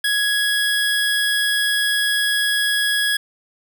25% pulse tone, 1668 Hz, G#6, 7 cents sharp, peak -13 dBFS, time 0.04-3.17 s, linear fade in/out 5 ms, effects none

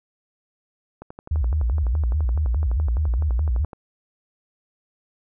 click train, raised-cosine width 1 ms, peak -23 dBFS, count 33, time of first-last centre 1.02-3.732 s, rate 11.8 Hz
sine tone with vibrato, 67.2 Hz, C2, 47 cents sharp, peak -18 dBFS, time 1.31-3.65 s, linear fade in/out 5 ms, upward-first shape square, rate 4.8 Hz, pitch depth 230 cents each way
effects none

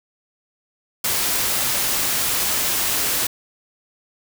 white noise, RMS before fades -21 dBFS, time 1.04-3.27 s, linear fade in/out 5 ms, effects none

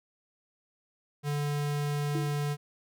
square tone, 145.8 Hz, D3, 12 cents flat, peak -29 dBFS, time 1.23-2.57 s, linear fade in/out 50 ms
sine tone with exponential decay, 329.6 Hz, E4, in tune, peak -29 dBFS, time 2.15-2.46 s, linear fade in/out 1 ms, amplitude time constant 66 ms
effects none

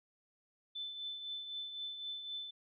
sine tone with tremolo, 3520 Hz, A7, in tune, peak -38 dBFS, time 0.75-2.51 s, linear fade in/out 10 ms, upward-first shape triangle, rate 3.9 Hz, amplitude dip 55%, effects none

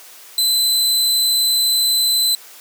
sawtooth tone, 4034 Hz, B7, 36 cents sharp, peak -11 dBFS, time 0.38-2.35 s, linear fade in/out 2 ms, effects white hiss -41 dBFS RMS until 2.6 s + high-pass 400 Hz 12 dB/octave

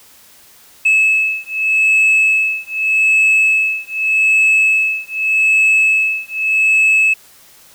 sine beating tone pair, 2597 / 2597.83 Hz, E7 / E7, -26 / -26 cents, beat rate 0.83 Hz, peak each -12 dBFS, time 0.85-7.14 s, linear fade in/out 10 ms, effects tanh soft clip ceiling -7 dBFS + white hiss -45 dBFS RMS until 7.74 s

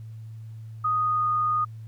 sine tone with pitch glide, 1244.5 to 1233.1 Hz, D#6 to D#6, 0 to -16 cents, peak -21 dBFS, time 0.84-1.65 s, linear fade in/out 10 ms, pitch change -16 cents, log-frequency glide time 0.94-1.29 s, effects added 111 Hz sine -37 dBFS peak until 1.87 s + pink hiss -65 dBFS RMS until 1.87 s

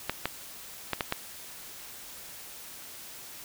clicks, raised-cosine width 0.3 ms, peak -11 dBFS, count 5, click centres 0.096 / 0.256 / 0.933 / 1.008 / 1.124 s, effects white hiss -45 dBFS RMS until 3.44 s

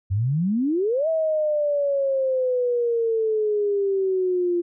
sine exponential two-way sweep, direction up then down, 91 to 651 to 344.9 Hz, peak -19 dBFS, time 0.1-4.62 s, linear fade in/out 20 ms, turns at 1.08 s, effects none

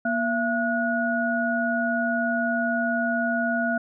sine tone cluster, 237.6 / 676 / 1456 Hz, A#3 / E5 / F#6, +33 / +43 / -28 cents, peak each -26 dBFS, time 0.05-3.78 s, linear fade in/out 5 ms, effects none

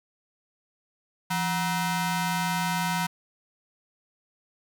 sawtooth ring-modulated tone, 562 Hz, C#5, 24 cents sharp, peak -18 dBFS, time 1.3-3.07 s, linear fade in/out 10 ms, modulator 390 Hz, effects none

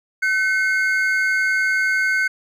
triangle tone pair together, 1524 / 2155 Hz, G6 / C#7, -49 / -49 cents, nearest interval tritone, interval 600 cents, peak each -16 / -20 dBFS, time 0.22-2.28 s, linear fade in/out 10 ms, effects none

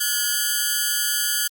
5% pulse ring-modulated tone, 1569 Hz, G6, 1 cent sharp, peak -6 dBFS, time 0-1.48 s, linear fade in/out 10 ms, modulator 125 Hz, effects Opus 48 kbps

